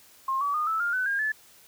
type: tone with pitch steps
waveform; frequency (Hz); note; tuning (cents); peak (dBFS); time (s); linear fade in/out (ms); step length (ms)
sine; 1066 / 1142.5 / 1224.5 / 1312.4 / 1406.6 / 1507.6 / 1615.8 / 1731.7; C6 / D6 / D#6 / E6 / F6 / F#6 / G#6 / A6; +32 / -48 / -28 / -8 / +12 / +32 / -48 / -28; -24; 0.28-1.32; 5; 130
effects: white hiss -55 dBFS RMS until 1.67 s